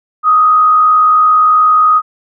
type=tone with frequency modulation; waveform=sine; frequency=1249 Hz; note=D#6; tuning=6 cents sharp; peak=-5 dBFS; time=0.23-2.02 s; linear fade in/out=50 ms; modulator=62.8 Hz; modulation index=0.33; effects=none

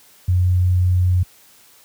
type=tone; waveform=sine; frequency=90.5 Hz; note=F#2; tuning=38 cents flat; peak=-12 dBFS; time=0.28-1.23 s; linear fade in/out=5 ms; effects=white hiss -50 dBFS RMS until 1.84 s + high-pass 60 Hz 12 dB/octave

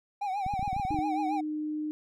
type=tone with vibrato; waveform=triangle; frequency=785 Hz; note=G5; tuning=2 cents sharp; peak=-27 dBFS; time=0.21-1.41 s; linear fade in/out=10 ms; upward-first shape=triangle; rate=7.3 Hz; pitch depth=120 cents each way
type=clicks; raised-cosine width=5 ms; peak=-25 dBFS; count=12; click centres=0.464 / 0.538 / 0.594 / 0.628 / 0.678 / 0.73 / 0.765 / 0.798 / 0.851 / 0.907 / 0.945 / 0.989 s
type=tone with pitch glide; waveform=sine; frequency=308 to 304.5 Hz; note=D#4 to D#4; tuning=-17 to -37 cents; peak=-30 dBFS; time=0.91-1.91 s; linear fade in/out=0 ms; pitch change=-20 cents; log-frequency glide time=1.26-1.54 s
effects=none

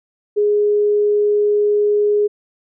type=tone; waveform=sine; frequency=415.3 Hz; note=G#4; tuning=in tune; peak=-12 dBFS; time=0.36-2.28 s; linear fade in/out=20 ms; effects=none

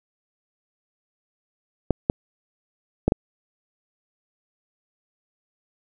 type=clicks; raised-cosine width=2 ms; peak=-4 dBFS; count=4; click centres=1.907 / 2.099 / 3.08 / 3.121 s; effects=none

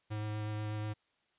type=tone with vibrato; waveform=square; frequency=106.5 Hz; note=G#2; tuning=44 cents sharp; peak=-36 dBFS; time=0.1-0.94 s; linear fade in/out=20 ms; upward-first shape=sine; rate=8.2 Hz; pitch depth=11 cents each way; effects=white hiss -75 dBFS RMS until 1.38 s + resampled to 8000 Hz

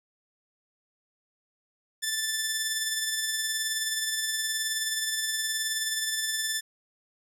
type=tone with tremolo; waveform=10% pulse; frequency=1760 Hz; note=A6; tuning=in tune; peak=-17 dBFS; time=2.02-6.61 s; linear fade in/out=20 ms; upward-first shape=sine; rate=19 Hz; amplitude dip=35%; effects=none

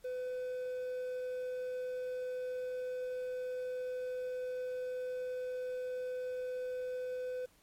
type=tone with quantisation; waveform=triangle; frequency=504 Hz; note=B4; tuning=35 cents sharp; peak=-34 dBFS; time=0.04-7.46 s; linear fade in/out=10 ms; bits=10; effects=pink hiss -67 dBFS RMS until 7.62 s + MP3 64 kbps

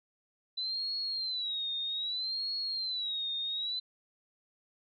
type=tone with vibrato; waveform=sine; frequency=3987 Hz; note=B7; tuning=16 cents sharp; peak=-32 dBFS; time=0.57-3.8 s; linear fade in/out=10 ms; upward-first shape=sine; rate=0.63 Hz; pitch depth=140 cents each way; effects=none

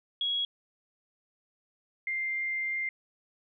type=tone pair in turn; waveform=sine; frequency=3322 / 2099 Hz; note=G#7 / C7; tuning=0 / +5 cents; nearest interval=minor sixth; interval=795 cents; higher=first; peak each=-27 / -29 dBFS; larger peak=first; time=0.21-0.45 / 2.07-2.89 s; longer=second; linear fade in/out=2 ms; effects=none

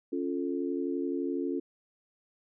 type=chord; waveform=sine; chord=Db augmented; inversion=none; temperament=equal; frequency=277.2 / 349.2 / 440 Hz; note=Db4 / F4 / A4; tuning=0 / 0 / 0 cents; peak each=-32 / -33 / -37 dBFS; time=0.12-1.6 s; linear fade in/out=10 ms; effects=none

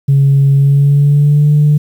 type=tone with pitch glide; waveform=sine; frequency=138.59 to 148.54 Hz; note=C#3 to D3; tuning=0 to +20 cents; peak=-4 dBFS; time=0.08-1.78 s; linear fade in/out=10 ms; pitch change=+120 cents; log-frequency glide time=0.55-1.51 s; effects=tanh soft clip ceiling -2 dBFS + 7-bit

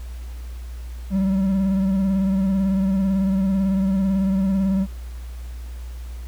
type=tone with vibrato; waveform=triangle; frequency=192.6 Hz; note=G3; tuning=30 cents flat; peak=-15 dBFS; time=1.1-4.87 s; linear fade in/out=50 ms; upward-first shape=triangle; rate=18 Hz; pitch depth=52 cents each way; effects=added 60 Hz sine -30 dBFS peak until 6.27 s + pink hiss -49 dBFS RMS until 6.27 s

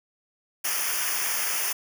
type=noise with comb filter; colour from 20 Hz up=white; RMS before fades=-27 dBFS; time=0.64-1.73 s; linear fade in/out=10 ms; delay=0.25 ms; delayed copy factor=-1; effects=none

